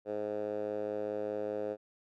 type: tone with band-pass filter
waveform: 10% pulse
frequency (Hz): 104.9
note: G#2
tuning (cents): +18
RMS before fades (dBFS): -36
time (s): 0.05-1.77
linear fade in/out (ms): 50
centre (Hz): 500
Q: 3.1
effects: none